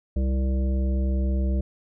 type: harmonic tone with a mistuned harmonic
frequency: 65.41 Hz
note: C2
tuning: in tune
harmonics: 1 / 3 / 5 / 7 / 9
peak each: -21 / -30 / -36 / -42 / -39 dBFS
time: 0.16-1.61 s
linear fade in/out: 5 ms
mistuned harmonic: 5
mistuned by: +17 cents
effects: none